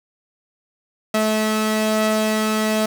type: tone pair together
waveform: sawtooth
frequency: 216.7 / 649 Hz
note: A3 / E5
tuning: -26 / -27 cents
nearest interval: octave + perfect fifth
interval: 1899 cents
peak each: -15 / -18 dBFS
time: 1.14-2.86 s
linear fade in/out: 5 ms
effects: none